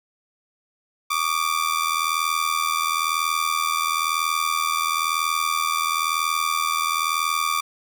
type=ring-modulated tone; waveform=sawtooth; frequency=1174.7 Hz; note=D6; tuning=in tune; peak=-14 dBFS; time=1.1-7.61 s; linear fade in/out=10 ms; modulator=40.5 Hz; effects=none